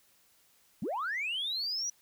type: linear sweep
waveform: sine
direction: up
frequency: 147.8 to 5920 Hz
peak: -30 dBFS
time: 0.82-1.9 s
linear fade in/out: 5 ms
effects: tanh soft clip ceiling -28 dBFS + white hiss -66 dBFS RMS until 2.01 s